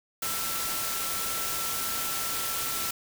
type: tone in noise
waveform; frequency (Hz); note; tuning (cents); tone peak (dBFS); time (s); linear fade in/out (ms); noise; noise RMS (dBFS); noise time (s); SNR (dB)
sine; 1341; E6; +29; -38; 0.22-2.91; 5; white; -31; 0.22-2.91; -10
effects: none